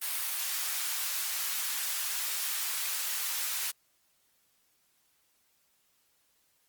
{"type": "high-pass noise", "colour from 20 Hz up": "white", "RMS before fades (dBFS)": -33, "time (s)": [0.01, 3.72], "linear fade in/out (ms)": 20, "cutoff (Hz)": 1100, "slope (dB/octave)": 12, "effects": ["white hiss -71 dBFS RMS until 6.68 s", "Opus 32 kbps"]}